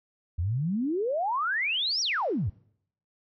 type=exponential two-way sweep; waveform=sine; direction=up then down; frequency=78.8 to 5790 to 78.8 Hz; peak=-25 dBFS; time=0.38-2.5 s; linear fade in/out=10 ms; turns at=2.01 s; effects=noise-tail reverb RT60 0.7 s tail -25 dB re dry